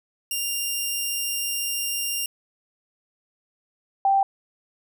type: tone pair in turn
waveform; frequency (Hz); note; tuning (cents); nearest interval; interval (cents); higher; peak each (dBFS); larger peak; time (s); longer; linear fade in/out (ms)
10% pulse / sine; 2794 / 784; F7 / G5; 0 / 0; octave + minor seventh; 2200; first; -16; neither; 0.31-2.26 / 4.05-4.23; first; 2
effects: none